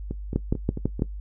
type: two click trains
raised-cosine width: 3 ms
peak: -17 / -9 dBFS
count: 5 / 5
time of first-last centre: 0.11-0.995 / 0.36-1.021 s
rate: 4.52 / 6.05 Hz
effects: noise-tail reverb RT60 0.1 s tail -18 dB re dry + added 50 Hz sine -32 dBFS peak until 1.2 s